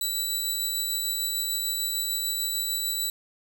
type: tone with tremolo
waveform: 15% pulse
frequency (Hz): 3951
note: B7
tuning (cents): 0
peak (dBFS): -18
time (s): 0.01-3.1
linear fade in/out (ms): 2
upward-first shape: triangle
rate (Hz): 6.7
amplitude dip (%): 25
effects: none